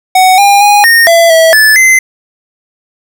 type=tone with pitch steps; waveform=square; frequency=746 / 805 / 822 / 1844 / 672 / 651 / 1740 / 2057 Hz; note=F#5 / G5 / G#5 / A#6 / E5 / E5 / A6 / C7; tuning=+14 / +46 / -18 / -19 / +33 / -22 / -20 / -30 cents; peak=-3 dBFS; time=0.15-1.99 s; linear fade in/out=5 ms; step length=230 ms; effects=none